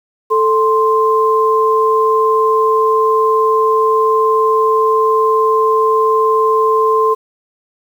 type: tone pair together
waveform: sine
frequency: 440 / 1046.5 Hz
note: A4 / C6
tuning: 0 / 0 cents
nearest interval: octave + minor third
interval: 1500 cents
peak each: -12 dBFS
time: 0.3-7.15 s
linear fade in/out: 20 ms
effects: 7-bit